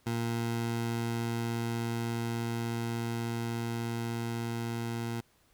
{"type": "tone with level ramp", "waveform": "20% pulse", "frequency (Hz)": 116.54, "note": "A#2", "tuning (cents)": 0, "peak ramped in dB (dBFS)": [-25, -28], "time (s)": [0.06, 5.21], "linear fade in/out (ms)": 10, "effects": ["pink hiss -67 dBFS RMS until 5.53 s"]}